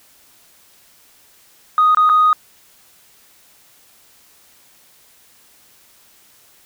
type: tone with dropouts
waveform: sine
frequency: 1244.5 Hz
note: D#6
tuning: in tune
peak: -8 dBFS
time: 1.78-2.33 s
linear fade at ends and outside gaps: 1 ms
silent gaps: 1.948-1.971 / 2.092-2.097 s
effects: tanh soft clip ceiling -6 dBFS + white hiss -51 dBFS RMS until 6.65 s